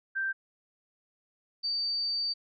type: tone pair in turn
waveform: sine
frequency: 1568 / 4613 Hz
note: G6 / D8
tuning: 0 / -32 cents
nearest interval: octave + perfect fifth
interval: 1868 cents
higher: second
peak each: -28 dBFS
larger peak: neither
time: 0.15-0.33 / 1.63-2.34 s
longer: second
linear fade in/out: 20 ms
effects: none